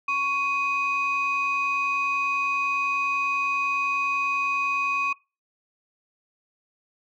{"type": "tone pair together", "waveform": "sine", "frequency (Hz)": [1109, 2501], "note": ["C#6", "D#7"], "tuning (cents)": [0, 8], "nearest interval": "octave + major second", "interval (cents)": 1408, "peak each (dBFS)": -24, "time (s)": [0.08, 5.13], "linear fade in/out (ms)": 5, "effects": ["noise-tail reverb RT60 0.3 s tail -24 dB re dry", "tanh soft clip ceiling -17 dBFS"]}